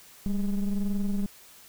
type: ring-modulated tone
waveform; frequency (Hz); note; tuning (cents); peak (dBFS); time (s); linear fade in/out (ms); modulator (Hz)
triangle; 104.5; G#2; +11; -19; 0.26-1.26; 0; 93.8
effects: white hiss -52 dBFS RMS until 1.68 s